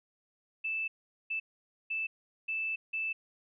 sine tone bursts at uneven times, 2637 Hz, E7, in tune, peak -31 dBFS, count 5, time 0.64-0.88 / 1.3-1.4 / 1.9-2.07 / 2.48-2.76 / 2.93-3.13 s, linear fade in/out 10 ms, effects none

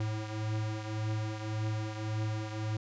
square beating tone pair, 107.9 / 109.7 Hz, A2 / A2, -33 / -5 cents, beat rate 1.8 Hz, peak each -34 / -40 dBFS, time 0-2.77 s, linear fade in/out 5 ms, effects resampled to 16000 Hz

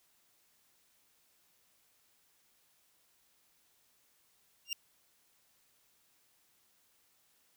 25% pulse tone with exponential growth, 2794 Hz, F7, in tune, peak -26 dBFS, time 4.65-4.73 s, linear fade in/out 2 ms, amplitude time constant 16 ms, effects white hiss -71 dBFS RMS until 7.56 s

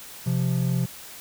triangle tone pair together, 130.2 / 173.8 Hz, C3 / F3, -8 / -8 cents, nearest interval perfect fourth, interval 500 cents, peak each -21 / -23 dBFS, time 0.26-0.86 s, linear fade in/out 10 ms, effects white hiss -42 dBFS RMS until 1.2 s

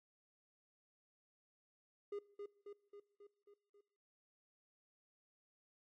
triangle tone with echo, 407.9 Hz, G#4, 31 cents flat, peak -39 dBFS, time 2.12-2.19 s, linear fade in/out 5 ms, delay 270 ms, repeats 6, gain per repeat -4 dB, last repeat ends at 3.81 s, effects noise-tail reverb RT60 1.0 s tail -22 dB re dry + MP3 48 kbps

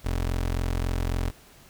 25% pulse tone, 43.65 Hz, F1, in tune, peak -21 dBFS, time 0.04-1.31 s, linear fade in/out 20 ms, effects pink hiss -53 dBFS RMS until 1.69 s

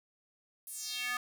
square tone with high-pass filter sweep, 246.8 Hz, B3, 1 cent flat, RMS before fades -38 dBFS, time 0.67-1.17 s, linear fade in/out 2 ms, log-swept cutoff 12000 to 1300 Hz, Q 2.8, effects none

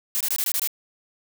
blue noise bursts, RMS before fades -24 dBFS, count 7, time 0.15-0.674 s, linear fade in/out 0 ms, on 56 ms, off 22 ms, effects none

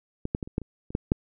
clicks, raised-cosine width 3 ms, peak -16 / -12 / -18 / -28 / -12 / -26 / -26 / -11 / -7 dBFS, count 9, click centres 0.254 / 0.349 / 0.428 / 0.475 / 0.581 / 0.617 / 0.905 / 0.951 / 1.119 s, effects none

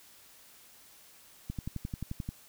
click train, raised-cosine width 5 ms, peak -23 dBFS, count 10, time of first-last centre 1.5-2.289 s, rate 11.4 Hz, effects white hiss -57 dBFS RMS until 2.48 s

